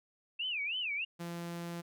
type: tone with vibrato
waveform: sine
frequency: 2619 Hz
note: E7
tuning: 12 cents flat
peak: -33 dBFS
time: 0.39-1.05 s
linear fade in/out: 10 ms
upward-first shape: sine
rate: 3.2 Hz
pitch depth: 270 cents each way
type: tone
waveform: sawtooth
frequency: 171.1 Hz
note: F3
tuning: 35 cents flat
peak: -35 dBFS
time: 1.19-1.82 s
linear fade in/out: 20 ms
effects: none